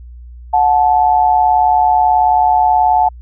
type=tone pair together; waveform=sine; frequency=732 / 870.5 Hz; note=F#5 / A5; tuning=-19 / -19 cents; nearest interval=minor third; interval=300 cents; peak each=-11 dBFS; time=0.53-3.09 s; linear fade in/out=10 ms; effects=added 60 Hz sine -31 dBFS peak until 3.21 s